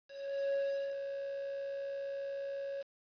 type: tone with ADSR envelope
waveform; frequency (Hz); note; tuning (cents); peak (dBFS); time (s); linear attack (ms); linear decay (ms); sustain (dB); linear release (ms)
triangle; 554.4; C#5; 0; -28; 0.07-2.83; 460; 410; -7; 18
effects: resampled to 11025 Hz + 9-bit